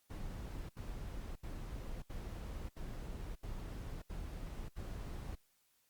brown noise bursts, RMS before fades -44 dBFS, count 8, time 0.1-5.352 s, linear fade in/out 5 ms, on 590 ms, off 76 ms, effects white hiss -75 dBFS RMS until 5.89 s + Opus 48 kbps

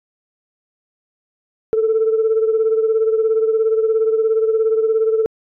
sine beating tone pair, 440.8 / 457.8 Hz, A4 / A#4, +3 / -31 cents, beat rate 17 Hz, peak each -13 / -20 dBFS, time 1.73-5.26 s, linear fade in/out 0 ms, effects tanh soft clip ceiling -8 dBFS

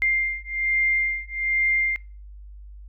sine beating tone pair, 2103 / 2104.2 Hz, C7 / C7, +8 / +9 cents, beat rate 1.2 Hz, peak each -24 dBFS, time 0.02-1.96 s, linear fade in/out 0 ms, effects noise-tail reverb RT60 0.4 s tail -24 dB re dry + added 50 Hz sine -39 dBFS peak until 2.88 s

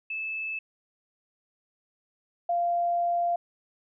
sine tone pair in turn, 2618 / 693.4 Hz, E7 / F5, -13 / -13 cents, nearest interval octave + major seventh, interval 2300 cents, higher first, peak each -30 / -23 dBFS, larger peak second, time 0.1-0.59 / 2.49-3.36 s, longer second, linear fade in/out 5 ms, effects none

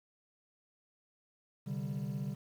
triangle chord, C suspended second, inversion none, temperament equal, 130.81 / 146.83 / 196 Hz, C3 / D3 / G3, 0 / 0 / 0 cents, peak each -37 / -36 / -37 dBFS, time 1.66-2.35 s, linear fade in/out 20 ms, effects tanh soft clip ceiling -28 dBFS + 10-bit

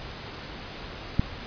click, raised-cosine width 5 ms, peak -8 dBFS, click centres 1.195 s, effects pink hiss -39 dBFS RMS until 1.46 s + resampled to 11025 Hz

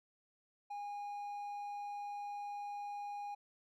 triangle tone, 818 Hz, G#5, 26 cents flat, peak -39 dBFS, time 0.7-3.35 s, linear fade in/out 10 ms, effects none

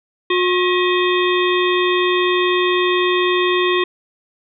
harmonic tone with a mistuned harmonic, 360.4 Hz, F#4, 45 cents flat, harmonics 1 / 3 / 5 / 7 / 9 / 10, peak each -16 / -21 / -23 / -24 / -26 / -26 dBFS, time 0.3-3.84 s, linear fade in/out 5 ms, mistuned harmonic 5, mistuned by +96 cents, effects none

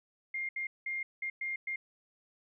sine tone bursts at uneven times, 2118 Hz, C7, 21 cents sharp, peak -33 dBFS, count 6, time 0.34-0.49 / 0.56-0.67 / 0.86-1.03 / 1.22-1.3 / 1.41-1.56 / 1.67-1.76 s, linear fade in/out 5 ms, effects none

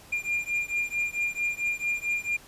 triangle beating tone pair, 2400 / 2404.5 Hz, D7 / D7, +37 / +40 cents, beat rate 4.5 Hz, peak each -28 dBFS, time 0.12-2.37 s, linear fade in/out 10 ms, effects pink hiss -51 dBFS RMS until 2.47 s + resampled to 32000 Hz

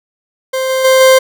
40% pulse tone with level steps, 523.3 Hz, C5, in tune, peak -13 / -11 / -5 / -3 dBFS, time 0.53-1.19 s, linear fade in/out 10 ms, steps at 0.69 / 0.84 / 1 s, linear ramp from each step 10 ms, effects none

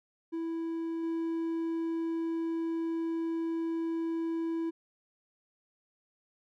triangle tone with level steps, 329.6 Hz, E4, in tune, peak -30 / -28 dBFS, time 0.32-4.71 s, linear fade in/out 20 ms, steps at 1.03 s, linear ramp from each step 5 ms, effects none

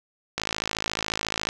click train, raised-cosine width 0.2 ms, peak -8 dBFS, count 61, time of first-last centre 0.38-1.489 s, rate 54.1 Hz, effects none

